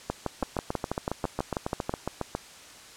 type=two click trains; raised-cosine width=1 ms; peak=-13 / -14 dBFS; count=12 / 15; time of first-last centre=0.1-1.894 / 0.43-2.35 s; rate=6.13 / 7.29 Hz; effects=white hiss -48 dBFS RMS until 2.96 s + low-pass 8000 Hz 12 dB/octave